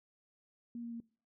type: tone with pitch steps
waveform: sine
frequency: 236.5 / 234.3 / 232.2 Hz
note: A#3 / A#3 / A#3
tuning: +25 / +9 / -7 cents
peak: -40 dBFS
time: 0.75-1.002 s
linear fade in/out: 2 ms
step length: 84 ms
effects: noise-tail reverb RT60 0.4 s tail -22 dB re dry